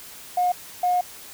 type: tone bursts at uneven times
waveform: sine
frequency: 719 Hz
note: F#5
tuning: 50 cents flat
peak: -17 dBFS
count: 2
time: 0.37-0.52 / 0.83-1.01 s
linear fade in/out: 5 ms
effects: tanh soft clip ceiling -13 dBFS + white hiss -42 dBFS RMS until 1.33 s